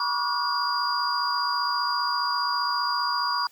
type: tone cluster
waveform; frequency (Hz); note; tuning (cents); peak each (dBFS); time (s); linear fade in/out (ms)
sine; 969 / 1118 / 1173 / 1439 / 4813; B5 / C#6 / D6 / F#6 / D8; -33 / +14 / -2 / -49 / +42; -29 / -28 / -34 / -32 / -28; 0-3.47; 2
effects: white hiss -57 dBFS RMS until 3.51 s + Opus 24 kbps